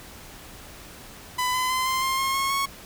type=tone with pitch steps; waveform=sawtooth; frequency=1001 / 1015 / 1029.1 / 1043.5 / 1058.1 / 1072.8 / 1087.8 / 1103 Hz; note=B5 / B5 / C6 / C6 / C6 / C6 / C#6 / C#6; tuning=+23 / +47 / -29 / -5 / +19 / +43 / -33 / -9 cents; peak=-19 dBFS; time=1.38-2.66 s; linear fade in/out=10 ms; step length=160 ms; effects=pink hiss -44 dBFS RMS until 2.85 s